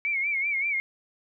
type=tone with vibrato; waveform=sine; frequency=2242 Hz; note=C#7; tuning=19 cents sharp; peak=-24 dBFS; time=0.05-0.8 s; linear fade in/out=0 ms; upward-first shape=sine; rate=5.2 Hz; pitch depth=94 cents each way; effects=none